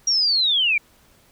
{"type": "linear sweep", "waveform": "sine", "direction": "down", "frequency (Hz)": [5710, 2274], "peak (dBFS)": -16, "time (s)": [0.07, 0.78], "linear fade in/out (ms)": 5, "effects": ["pink hiss -56 dBFS RMS until 1.31 s"]}